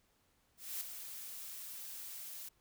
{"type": "noise with ADSR envelope", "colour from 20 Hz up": "blue", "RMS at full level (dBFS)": -39, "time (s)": [0.57, 2.49], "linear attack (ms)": 240, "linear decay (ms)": 5, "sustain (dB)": -8, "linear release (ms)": 8, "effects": ["pink hiss -74 dBFS RMS until 2.6 s"]}